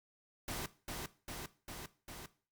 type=noise with echo; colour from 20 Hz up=pink; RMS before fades=-41 dBFS; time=0.48-0.66 s; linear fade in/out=2 ms; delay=400 ms; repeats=4; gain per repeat=-2 dB; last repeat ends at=2.26 s; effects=noise-tail reverb RT60 0.4 s tail -17 dB re dry + Opus 48 kbps